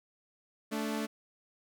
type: tone pair together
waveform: sawtooth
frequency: 219.5 / 290.6 Hz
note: A3 / D4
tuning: -4 / -18 cents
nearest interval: perfect fourth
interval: 486 cents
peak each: -30 / -33 dBFS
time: 0.71-1.07 s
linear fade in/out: 20 ms
effects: none